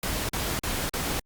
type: noise bursts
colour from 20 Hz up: pink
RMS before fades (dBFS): -29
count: 4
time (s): 0.03-1.196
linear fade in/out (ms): 2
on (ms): 260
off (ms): 42
effects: Opus 48 kbps